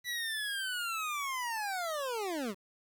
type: linear sweep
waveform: 25% pulse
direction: down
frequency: 1975.5 to 177.7 Hz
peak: -30 dBFS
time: 0.04-2.55 s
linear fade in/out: 50 ms
effects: 10-bit